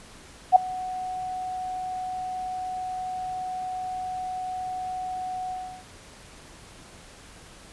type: tone with ADSR envelope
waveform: sine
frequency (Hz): 740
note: F#5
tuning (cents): 0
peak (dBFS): -7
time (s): 0.52-5.85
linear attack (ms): 38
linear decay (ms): 6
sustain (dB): -22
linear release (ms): 350
effects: pink hiss -48 dBFS RMS until 7.72 s + resampled to 24000 Hz